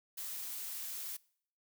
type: noise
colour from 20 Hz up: blue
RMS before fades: -42 dBFS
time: 0.17-1.17 s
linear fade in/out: 10 ms
effects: noise-tail reverb RT60 0.6 s tail -23 dB re dry